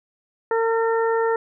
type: harmonic tone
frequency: 454.6 Hz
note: A#4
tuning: 43 cents flat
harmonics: 1 / 2 / 3 / 4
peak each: -19 / -25 / -29 / -31 dBFS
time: 0.51-1.36 s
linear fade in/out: 2 ms
effects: none